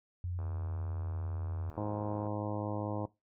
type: tone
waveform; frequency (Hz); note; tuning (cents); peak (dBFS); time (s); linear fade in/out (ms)
sine; 89.1; F2; +35; -34; 0.24-1.7; 0
type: click train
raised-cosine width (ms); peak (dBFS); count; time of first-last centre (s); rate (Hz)
1; -36; 147; 0.39-2.269; 77.7
type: harmonic tone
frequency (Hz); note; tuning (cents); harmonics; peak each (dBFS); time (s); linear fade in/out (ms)
104.6; G#2; +13; 1 / 2 / 3 / 4 / 5 / 6 / 7 / 8 / 9 / 10; -38 / -42 / -40 / -47 / -42 / -45 / -47 / -47 / -45 / -50; 1.77-3.06; 5
effects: noise-tail reverb RT60 0.2 s tail -19 dB re dry